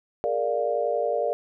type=chord; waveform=sine; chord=Bb dominant seventh; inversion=third; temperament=equal; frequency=415.3 / 466.2 / 587.3 / 698.5 Hz; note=Ab4 / Bb4 / D5 / F5; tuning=0 / 0 / 0 / 0 cents; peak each=-32 / -27 / -26 / -29 dBFS; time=0.24-1.33 s; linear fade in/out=0 ms; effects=none